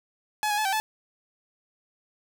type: tone with pitch steps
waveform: sawtooth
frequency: 849 / 830 / 861 / 775 / 868 Hz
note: G#5 / G#5 / A5 / G5 / A5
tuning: +38 / -1 / -38 / -20 / -24 cents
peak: -20 dBFS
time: 0.43-0.8 s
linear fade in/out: 0 ms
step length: 74 ms
effects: none